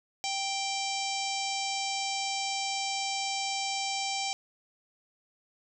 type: harmonic tone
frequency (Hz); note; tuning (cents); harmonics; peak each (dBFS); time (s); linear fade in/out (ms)
784; G5; 0; 1 / 3 / 4 / 5 / 6 / 7 / 8 / 9 / 10; -34 / -37 / -39 / -41 / -41 / -38 / -42 / -42 / -44; 0.24-4.33; 0
effects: none